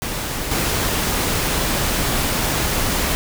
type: noise with level steps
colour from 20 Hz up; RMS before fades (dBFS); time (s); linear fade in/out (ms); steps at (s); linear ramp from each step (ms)
pink; -25 / -20; 0.02-3.15; 0; 0.51; 5
effects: none